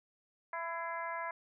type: harmonic tone with a mistuned harmonic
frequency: 333.5 Hz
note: E4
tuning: 20 cents sharp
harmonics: 2 / 3 / 4 / 5 / 6 / 7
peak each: -43 / -39 / -47 / -44 / -46 / -58 dBFS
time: 0.53-1.31 s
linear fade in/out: 2 ms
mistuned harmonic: 6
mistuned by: +57 cents
effects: none